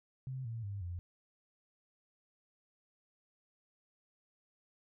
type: tone with pitch steps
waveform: sine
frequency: 130.81 / 114.54 / 100.29 / 87.81 Hz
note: C3 / A#2 / G2 / F2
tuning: 0 / -30 / +40 / +10 cents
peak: -38 dBFS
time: 0.27-0.99 s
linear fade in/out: 0 ms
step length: 180 ms
effects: none